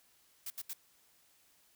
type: noise bursts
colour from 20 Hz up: blue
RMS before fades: -41 dBFS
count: 3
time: 0.46-0.734 s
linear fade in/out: 5 ms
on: 42 ms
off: 74 ms
effects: white hiss -68 dBFS RMS until 1.75 s